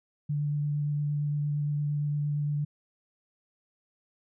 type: tone with vibrato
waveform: sine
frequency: 146.83 Hz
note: D3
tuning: in tune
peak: -26 dBFS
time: 0.29-2.65 s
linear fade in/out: 10 ms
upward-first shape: sine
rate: 8.7 Hz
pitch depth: 11 cents each way
effects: none